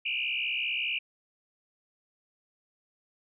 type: tone with frequency modulation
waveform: sine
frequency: 2637 Hz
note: E7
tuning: in tune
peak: -28 dBFS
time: 0.05-0.99 s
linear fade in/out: 10 ms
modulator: 64.9 Hz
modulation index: 4.4
effects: none